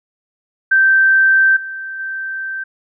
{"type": "tone with level steps", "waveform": "sine", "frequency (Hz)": 1559, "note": "G6", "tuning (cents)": -10, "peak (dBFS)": [-8, -24, -21], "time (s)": [0.71, 2.64], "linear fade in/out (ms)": 10, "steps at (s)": [1.56, 1.99], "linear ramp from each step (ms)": 10, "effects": []}